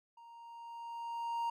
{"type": "tone with level ramp", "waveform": "triangle", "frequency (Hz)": 932.3, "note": "A#5", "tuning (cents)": 0, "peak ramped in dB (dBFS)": [-52, -30], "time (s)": [0.17, 1.5], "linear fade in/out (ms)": 5, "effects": []}